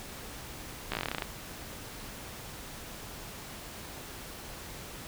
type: slowing click train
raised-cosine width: 0.3 ms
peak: -15 dBFS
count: 13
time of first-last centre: 0.92-1.222 s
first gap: 15 ms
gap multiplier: 1.09
effects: pink hiss -44 dBFS RMS until 5.07 s